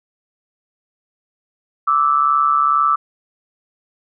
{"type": "tone pair together", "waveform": "sine", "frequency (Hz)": [1169.8, 1312], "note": ["D6", "E6"], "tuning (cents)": [-7, -9], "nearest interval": "major second", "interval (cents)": 198, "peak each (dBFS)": -15, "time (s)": [1.87, 2.96], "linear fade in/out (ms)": 10, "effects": []}